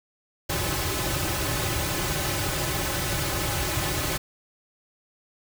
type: noise with comb filter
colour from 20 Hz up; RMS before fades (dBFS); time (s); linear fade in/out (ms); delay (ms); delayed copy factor
pink; -27; 0.49-4.18; 10; 4.3; -0.9
effects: none